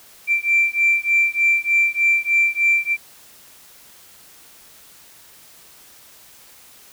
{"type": "beating tone pair", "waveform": "sine", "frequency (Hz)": [2349, 2352.3], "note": ["D7", "D7"], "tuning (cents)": [0, 2], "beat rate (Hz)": 3.3, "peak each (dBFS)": -17, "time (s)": [0.27, 2.97], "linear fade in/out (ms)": 50, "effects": ["tanh soft clip ceiling -8 dBFS", "white hiss -47 dBFS RMS until 6.92 s"]}